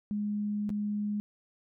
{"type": "tone with dropouts", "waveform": "sine", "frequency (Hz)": 207.7, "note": "G#3", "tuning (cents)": 0, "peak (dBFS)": -29, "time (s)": [0.11, 1.2], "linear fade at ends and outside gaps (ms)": 0, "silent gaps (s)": [0.693, 0.702], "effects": []}